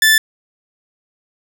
sawtooth tone, 1756 Hz, A6, 4 cents flat, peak -5 dBFS, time 0.02-0.18 s, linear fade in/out 2 ms, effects none

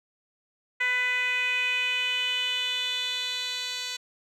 10% pulse tone with band-pass filter sweep, 498.8 Hz, B4, 17 cents sharp, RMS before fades -28 dBFS, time 0.8-3.97 s, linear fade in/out 10 ms, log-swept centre 2000 to 4600 Hz, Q 4.2, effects none

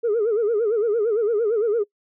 sine tone with vibrato, 440 Hz, A4, in tune, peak -16 dBFS, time 0.03-1.84 s, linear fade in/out 20 ms, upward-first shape sine, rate 8.8 Hz, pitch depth 140 cents each way, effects noise-tail reverb RT60 0.1 s tail -24 dB re dry + tanh soft clip ceiling -15 dBFS

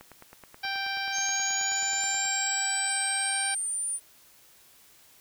click train, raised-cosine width 0.5 ms, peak -31 dBFS, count 22, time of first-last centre 0.01-2.254 s, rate 9.36 Hz
harmonic tone, 784 Hz, G5, in tune, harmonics 1 / 2 / 3 / 4 / 5 / 6 / 7, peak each -35 / -33 / -36 / -40 / -40 / -39 / -42 dBFS, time 0.63-3.55 s, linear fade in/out 10 ms
sine exponential sweep, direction up, 6350 to 9397 Hz, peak -28 dBFS, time 1.12-4 s, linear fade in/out 50 ms
effects white hiss -57 dBFS RMS until 5.2 s

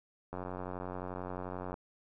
click train, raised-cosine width 1 ms, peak -26 dBFS, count 130, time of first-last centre 0.33-1.741 s, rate 91.4 Hz, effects none

